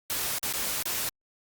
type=noise with dropouts; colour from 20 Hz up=white; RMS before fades=-30 dBFS; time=0.1-1.09 s; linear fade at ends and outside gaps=0 ms; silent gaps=0.384-0.43 / 0.526-0.537 / 0.826-0.856 s; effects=Opus 48 kbps